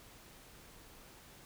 silence, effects pink hiss -57 dBFS RMS until 1.45 s

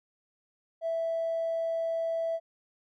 triangle tone with tanh clipping, 659.3 Hz, E5, in tune, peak -27 dBFS, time 0.81-2.4 s, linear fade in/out 50 ms, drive 1 dB, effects none

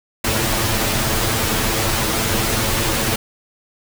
pink noise with comb filter, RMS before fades -19 dBFS, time 0.24-3.16 s, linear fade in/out 5 ms, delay 9 ms, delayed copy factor +0.8, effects none

